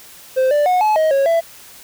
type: tone with pitch steps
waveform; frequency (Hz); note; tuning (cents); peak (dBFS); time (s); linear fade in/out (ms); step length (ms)
triangle; 520 / 588 / 729 / 856 / 630 / 549 / 666; C5 / D5 / F#5 / A5 / D#5 / C#5 / E5; -11 / +2 / -26 / -48 / +21 / -17 / +18; -10; 0.36-1.41; 20; 150
effects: white hiss -41 dBFS RMS until 1.83 s